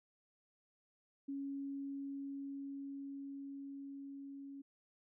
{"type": "tone with level ramp", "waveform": "sine", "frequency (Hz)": 277.2, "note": "C#4", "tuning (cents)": 0, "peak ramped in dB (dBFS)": [-39, -47], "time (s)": [1.28, 4.62], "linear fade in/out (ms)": 10, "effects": []}